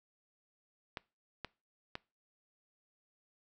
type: clicks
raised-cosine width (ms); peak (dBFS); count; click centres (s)
0.3; -23; 3; 0.972 / 1.447 / 1.954
effects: noise-tail reverb RT60 0.3 s tail -23 dB re dry